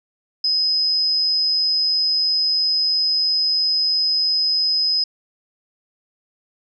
sine tone with amplitude modulation, 5060 Hz, D#8, 28 cents sharp, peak -14 dBFS, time 0.44-5.04 s, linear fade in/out 5 ms, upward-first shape sine, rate 163 Hz, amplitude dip 40%, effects none

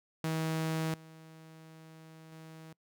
sawtooth tone with level steps, 160 Hz, D#3, 49 cents sharp, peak -27 / -47 / -44 dBFS, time 0.24-2.73 s, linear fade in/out 2 ms, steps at 0.94 / 2.32 s, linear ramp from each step 2 ms, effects noise-tail reverb RT60 0.1 s tail -24 dB re dry

